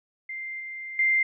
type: tone with level steps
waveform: sine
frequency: 2093 Hz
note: C7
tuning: in tune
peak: -32 / -34 / -19 dBFS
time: 0.29-1.23 s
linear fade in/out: 5 ms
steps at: 0.6 / 0.99 s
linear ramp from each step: 2 ms
effects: none